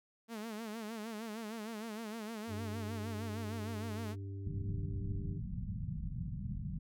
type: tone with vibrato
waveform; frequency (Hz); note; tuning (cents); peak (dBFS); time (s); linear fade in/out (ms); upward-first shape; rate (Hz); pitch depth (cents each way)
sawtooth; 220; A3; 0; -37; 0.28-4.16; 50; sine; 6.5; 96
type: harmonic tone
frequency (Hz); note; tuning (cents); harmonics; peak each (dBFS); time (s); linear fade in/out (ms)
98.3; G2; +5; 1 / 3 / 4; -40 / -51 / -54; 2.47-5.41; 50
type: low-pass noise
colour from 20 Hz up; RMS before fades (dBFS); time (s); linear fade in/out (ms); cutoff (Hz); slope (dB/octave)
white; -40; 4.46-6.79; 10; 190; 48
effects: none